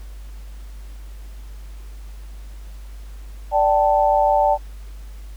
sine chord, D suspended fourth, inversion none, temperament equal with one note detuned, 587.3 / 773.6 / 880 Hz, D5 / G5 / A5, 0 / -23 / 0 cents, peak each -18 dBFS, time 3.51-4.58 s, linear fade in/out 50 ms, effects added 50 Hz sine -33 dBFS peak until 5.36 s + pink hiss -51 dBFS RMS until 5.36 s

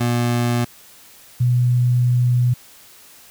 25% pulse / sine tone pair in turn, 120 / 123.09 Hz, B2 / B2, -49 / -5 cents, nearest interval unison, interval 44 cents, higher second, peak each -13 dBFS, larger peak neither, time 0-0.65 / 1.4-2.54 s, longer second, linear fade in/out 10 ms, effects white hiss -46 dBFS RMS until 3.3 s

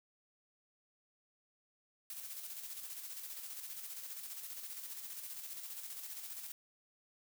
blue noise with tremolo, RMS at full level -45 dBFS, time 2.1-6.52 s, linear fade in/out 2 ms, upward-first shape square, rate 15 Hz, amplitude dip 40%, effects none

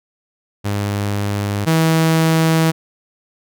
sawtooth tone pair in turn, 101.8 / 161.6 Hz, G#2 / E3, -34 / -34 cents, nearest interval minor sixth, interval 800 cents, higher second, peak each -14 / -8 dBFS, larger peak second, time 0.64-1.66 / 1.66-2.72 s, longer second, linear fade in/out 20 ms, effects none

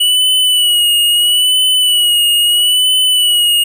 square tone with vibrato, 2938 Hz, F#7, 13 cents flat, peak -9 dBFS, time 0-3.64 s, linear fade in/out 10 ms, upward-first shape sine, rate 0.76 Hz, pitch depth 47 cents each way, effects none

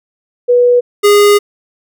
sine / square tone pair in turn, 488.5 / 410.8 Hz, B4 / G#4, -19 / -19 cents, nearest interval minor third, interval 300 cents, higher first, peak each -5 dBFS, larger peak neither, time 0.48-0.81 / 1.03-1.39 s, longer second, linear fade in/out 20 ms, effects none

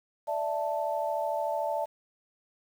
sine chord, D suspended second, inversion none, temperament just, 587.3 / 660.7 / 881 Hz, D5 / E5 / A5, 0 / +4 / +2 cents, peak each -32 dBFS, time 0.27-1.86 s, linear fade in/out 20 ms, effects 9-bit

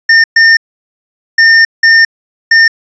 square tone bursts at uneven times, 1814 Hz, A#6, 48 cents flat, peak -3 dBFS, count 5, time 0.09-0.24 / 0.36-0.57 / 1.38-1.65 / 1.83-2.05 / 2.51-2.68 s, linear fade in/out 5 ms, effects resampled to 16000 Hz + 7-bit

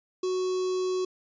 square tone with notch filter, 370 Hz, F#4, in tune, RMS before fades -28 dBFS, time 0.23-1.05 s, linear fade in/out 5 ms, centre 1900 Hz, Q 0.55, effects resampled to 16000 Hz

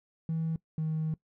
triangle tone pair in turn, 161.9 / 157.56 Hz, E3 / D#3, -31 / +22 cents, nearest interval unison, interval 47 cents, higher first, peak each -25 dBFS, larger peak neither, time 0.29-0.56 / 0.78-1.14 s, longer second, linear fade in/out 2 ms, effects noise-tail reverb RT60 0.1 s tail -23 dB re dry + tanh soft clip ceiling -25 dBFS

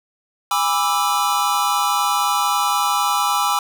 square chord, E dominant seventh, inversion first, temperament equal with one note detuned, 816.8 / 987.8 / 1174.7 / 1318.5 Hz, G#5 / B5 / D6 / E6, -29 / 0 / 0 / 0 cents, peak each -23 dBFS, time 0.51-3.59 s, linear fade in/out 2 ms, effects none

